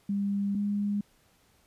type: tone pair in turn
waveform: sine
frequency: 200.4 / 204.1 Hz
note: G3 / G#3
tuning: +38 / -30 cents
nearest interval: unison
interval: 32 cents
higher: second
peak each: -26 dBFS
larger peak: neither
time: 0.09-0.55 / 0.55-1.01 s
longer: neither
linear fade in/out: 5 ms
effects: pink hiss -65 dBFS RMS until 1.66 s + resampled to 32000 Hz